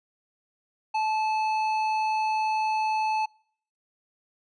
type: tone with hard clipping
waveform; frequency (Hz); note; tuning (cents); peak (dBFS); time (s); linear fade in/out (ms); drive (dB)
sine; 869; A5; -22; -25; 0.94-3.26; 10; 9
effects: noise-tail reverb RT60 0.6 s tail -25 dB re dry + resampled to 22050 Hz